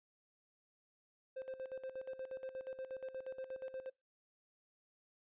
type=tone with tremolo; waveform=triangle; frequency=523.3 Hz; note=C5; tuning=in tune; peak=-39 dBFS; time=1.36-3.9 s; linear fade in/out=10 ms; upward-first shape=square; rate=8.4 Hz; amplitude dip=75%; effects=noise-tail reverb RT60 0.2 s tail -24 dB re dry + resampled to 8000 Hz